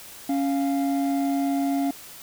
triangle tone pair together, 277.2 / 698.9 Hz, C#4 / F5, 0 / +1 cents, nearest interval octave + major third, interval 1601 cents, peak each -20 / -27 dBFS, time 0.29-1.91 s, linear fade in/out 5 ms, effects white hiss -43 dBFS RMS until 2.22 s

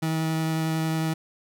30% pulse tone with vibrato, 160 Hz, D#3, 49 cents sharp, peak -21 dBFS, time 0.02-1.14 s, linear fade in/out 10 ms, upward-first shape triangle, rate 11 Hz, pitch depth 10 cents each way, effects none

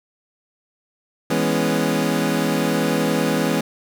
25% pulse chord, C# minor seventh, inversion first, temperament equal, 164.81 / 207.7 / 246.9 / 277.2 Hz, E3 / G#3 / B3 / C#4, 0 / 0 / 0 / 0 cents, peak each -20 dBFS, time 1.3-3.61 s, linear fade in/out 5 ms, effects none

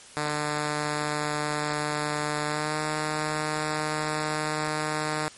5% pulse tone with pitch glide, 149.6 to 153.19 Hz, D3 to D#3, +32 to -27 cents, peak -15 dBFS, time 0.17-5.28 s, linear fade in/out 0 ms, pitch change +41 cents, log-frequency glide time 2.45-2.75 s, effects white hiss -48 dBFS RMS until 5.37 s + MP3 48 kbps

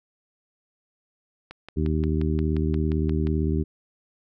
click train, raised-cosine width 0.3 ms, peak -23 dBFS, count 11, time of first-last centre 1.51-3.271 s, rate 5.68 Hz
harmonic tone, 77.78 Hz, D#2, in tune, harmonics 1 / 2 / 3 / 4 / 5, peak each -24 / -27 / -29 / -30 / -31 dBFS, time 1.76-3.64 s, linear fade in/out 20 ms
effects none

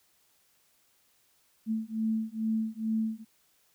sine beating tone pair, 219.9 / 222.2 Hz, A3 / A3, -1 / +17 cents, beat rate 2.3 Hz, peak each -31 dBFS, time 1.66-3.25 s, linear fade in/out 50 ms, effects white hiss -68 dBFS RMS until 3.74 s

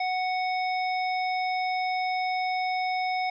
harmonic tone, 740 Hz, F#5, in tune, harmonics 1 / 3 / 5 / 7, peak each -26 / -32 / -43 / -40 dBFS, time 0-3.3 s, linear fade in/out 5 ms, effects none

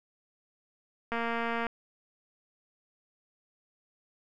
click train, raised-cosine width 0.5 ms, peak -18 dBFS, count 128, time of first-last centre 1.12-1.667 s, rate 232 Hz, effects none

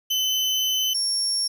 35% pulse tone pair in turn, 3037 / 5500 Hz, F#7 / F8, +44 / -27 cents, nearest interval minor seventh, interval 1029 cents, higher second, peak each -19 dBFS, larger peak neither, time 0.1-0.94 / 0.94-1.48 s, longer first, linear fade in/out 10 ms, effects none

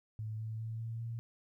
sine tone with pitch steps, 108.9 / 110.55 / 112.22 / 113.92 / 115.64 Hz, A2 / A2 / A2 / A#2 / A#2, -17 / +9 / +35 / -39 / -13 cents, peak -37 dBFS, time 0.19-1.19 s, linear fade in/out 0 ms, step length 200 ms, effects 13-bit

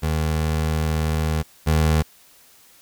25% pulse tone pair in turn, 78.3 / 78.3 Hz, D#2 / D#2, +11 / +11 cents, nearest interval unison, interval 0 cents, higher neither, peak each -16 / -12 dBFS, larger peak second, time 0.02-1.43 / 1.66-2.03 s, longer first, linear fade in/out 20 ms, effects white hiss -52 dBFS RMS until 2.81 s

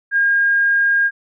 sine tone, 1619 Hz, G#6, 45 cents flat, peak -12 dBFS, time 0.11-1.11 s, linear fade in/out 50 ms, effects none

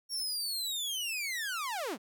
sawtooth linear sweep, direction down, 5580 to 164.81 Hz, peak -30 dBFS, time 0.09-1.98 s, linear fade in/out 50 ms, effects none

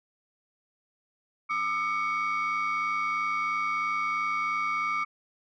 sine tone cluster, 1203 / 1306 / 2236 Hz, D6 / E6 / C#7, +41 / -17 / +14 cents, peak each -27 / -32 / -29 dBFS, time 1.49-5.05 s, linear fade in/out 20 ms, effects tanh soft clip ceiling -22 dBFS

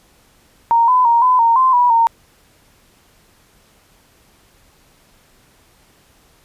sine tone with pitch steps, 928 / 1007 / 935 / 1009 / 923 / 1037 / 976 / 919 Hz, A#5 / B5 / A#5 / B5 / A#5 / C6 / B5 / A#5, -8 / +33 / +5 / +37 / -17 / -16 / -21 / -25 cents, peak -9 dBFS, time 0.71-2.07 s, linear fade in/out 0 ms, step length 170 ms, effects pink hiss -53 dBFS RMS until 6.44 s + resampled to 32000 Hz

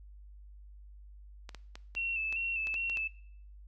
clicks, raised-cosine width 0.2 ms, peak -27 dBFS, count 9, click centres 1.492 / 1.547 / 1.755 / 1.951 / 2.326 / 2.671 / 2.742 / 2.898 / 2.972 s
sine tone with vibrato, 2675 Hz, E7, 25 cents sharp, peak -31 dBFS, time 1.96-3.08 s, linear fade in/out 10 ms, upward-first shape square, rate 2.5 Hz, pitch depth 33 cents each way
effects noise-tail reverb RT60 0.6 s tail -20 dB re dry + added 50 Hz sine -49 dBFS peak until 3.67 s

